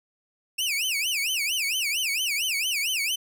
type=tone with vibrato; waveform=sawtooth; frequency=2607 Hz; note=E7; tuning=20 cents flat; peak=-21 dBFS; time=0.58-3.16 s; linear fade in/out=10 ms; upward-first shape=sine; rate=4.4 Hz; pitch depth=290 cents each way; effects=none